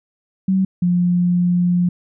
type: tone pair in turn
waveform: sine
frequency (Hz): 190 / 176.89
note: F#3 / F3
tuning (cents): +46 / +22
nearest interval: minor second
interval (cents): 124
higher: first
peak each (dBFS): -13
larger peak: neither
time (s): 0.48-0.65 / 0.82-1.89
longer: second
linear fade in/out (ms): 5
effects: none